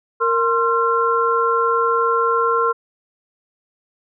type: tone cluster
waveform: sine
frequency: 463.5 / 1054 / 1365 Hz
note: A#4 / C6 / F6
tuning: -10 / +12 / -40 cents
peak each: -19 dBFS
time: 0.2-2.73 s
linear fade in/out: 20 ms
effects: none